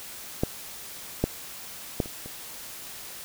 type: clicks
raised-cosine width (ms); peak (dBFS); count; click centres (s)
2; -9 / -8 / -10 / -26 / -26; 5; 0.435 / 1.24 / 2.002 / 2.059 / 2.26
effects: white hiss -41 dBFS RMS until 3.24 s